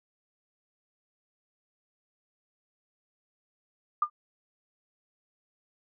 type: tone with exponential decay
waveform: sine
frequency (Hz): 1204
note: D6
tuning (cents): +43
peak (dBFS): -18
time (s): 4.02-4.1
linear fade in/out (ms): 5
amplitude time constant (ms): 16
effects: none